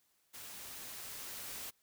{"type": "noise with level ramp", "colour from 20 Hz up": "white", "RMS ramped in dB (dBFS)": [-49, -44], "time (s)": [0.33, 1.71], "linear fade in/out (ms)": 20, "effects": ["white hiss -75 dBFS RMS until 1.82 s"]}